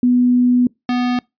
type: tone pair in turn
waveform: sine / square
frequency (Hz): 246.9 / 246.9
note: B3 / B3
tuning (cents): 0 / 0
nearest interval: unison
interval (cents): 0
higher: neither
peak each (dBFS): -10 / -16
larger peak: first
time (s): 0.03-0.67 / 0.89-1.19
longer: first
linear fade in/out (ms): 2
effects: noise-tail reverb RT60 0.2 s tail -25 dB re dry + resampled to 11025 Hz